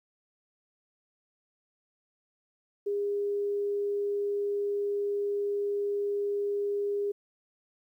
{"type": "tone", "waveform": "sine", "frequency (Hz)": 406.4, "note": "G#4", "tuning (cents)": -38, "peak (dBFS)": -27, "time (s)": [2.86, 7.12], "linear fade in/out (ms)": 10, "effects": ["11-bit"]}